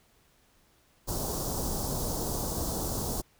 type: band-stop noise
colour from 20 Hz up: pink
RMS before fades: -32 dBFS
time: 1.07-3.22 s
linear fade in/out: 20 ms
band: 1000 to 4900 Hz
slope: 24 dB/octave
effects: pink hiss -65 dBFS RMS until 3.39 s